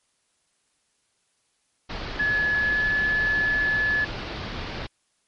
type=low-pass noise; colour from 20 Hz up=pink; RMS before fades=-33 dBFS; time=1.89-4.87 s; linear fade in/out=10 ms; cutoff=4900 Hz; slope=48 dB/octave
type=tone with pitch glide; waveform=sine; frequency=1705 to 1717.9 Hz; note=G#6 to A6; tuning=+45 to -42 cents; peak=-20 dBFS; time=2.19-4.05 s; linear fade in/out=10 ms; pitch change=+13 cents; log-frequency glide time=2.65-2.87 s
effects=white hiss -70 dBFS RMS until 5.27 s + MP3 48 kbps